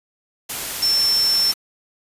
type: tone in noise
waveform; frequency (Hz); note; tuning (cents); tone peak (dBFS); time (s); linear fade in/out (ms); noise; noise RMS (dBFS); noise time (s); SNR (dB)
sine; 5380; E8; +34; -15; 0.82-1.52; 10; white; -27; 0.49-1.54; +9
effects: resampled to 32000 Hz